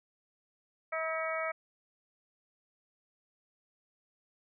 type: harmonic tone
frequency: 321.4 Hz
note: E4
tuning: 44 cents flat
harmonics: 2 / 3 / 4 / 5 / 6 / 7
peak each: -35 / -47 / -37 / -45 / -41 / -39 dBFS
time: 0.92-1.52 s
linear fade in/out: 10 ms
effects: none